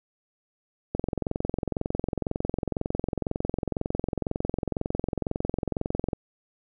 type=click train; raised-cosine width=2 ms; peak=-13 dBFS; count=115; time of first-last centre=0.95-6.132 s; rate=22 Hz; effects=none